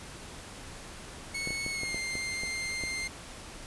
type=tone with pitch glide; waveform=sawtooth; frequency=2201 to 2102 Hz; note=C#7 to C7; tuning=-13 to +7 cents; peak=-29 dBFS; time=1.34-3.08 s; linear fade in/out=10 ms; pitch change=-80 cents; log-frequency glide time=1.71-1.96 s
type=clicks; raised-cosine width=2 ms; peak=-24 dBFS; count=8; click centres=1.474 / 1.506 / 1.664 / 1.834 / 1.945 / 2.154 / 2.435 / 2.837 s
effects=pink hiss -45 dBFS RMS until 3.66 s + resampled to 24000 Hz